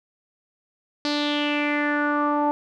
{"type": "tone with low-pass filter sweep", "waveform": "sawtooth", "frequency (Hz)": 293.7, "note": "D4", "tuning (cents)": 0, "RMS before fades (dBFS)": -23, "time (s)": [1.05, 2.51], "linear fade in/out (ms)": 0, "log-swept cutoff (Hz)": [4600, 880], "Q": 4.7, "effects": []}